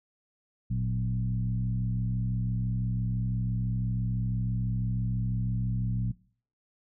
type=tone with frequency modulation; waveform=sine; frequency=116.1 Hz; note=A#2; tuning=7 cents flat; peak=-26 dBFS; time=0.7-6.12 s; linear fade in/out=10 ms; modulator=66 Hz; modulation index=1; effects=noise-tail reverb RT60 0.5 s tail -22 dB re dry